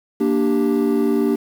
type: chord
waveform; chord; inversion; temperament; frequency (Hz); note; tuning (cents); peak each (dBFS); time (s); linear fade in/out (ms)
triangle; G minor; first; equal; 233.1 / 293.7 / 392; Bb3 / D4 / G4; 0 / 0 / 0; -17; 0.2-1.36; 10
effects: tanh soft clip ceiling -7 dBFS + 7-bit